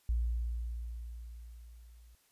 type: tone with level ramp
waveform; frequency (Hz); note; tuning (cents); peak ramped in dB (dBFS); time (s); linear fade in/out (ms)
sine; 58.3; A#1; +1; -27 to -55; 0.09-2.15; 0
effects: white hiss -70 dBFS RMS until 2.31 s + resampled to 32000 Hz